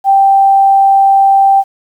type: tone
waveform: sine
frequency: 784 Hz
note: G5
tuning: in tune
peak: -4 dBFS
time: 0.04-1.64 s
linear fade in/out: 50 ms
effects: 7-bit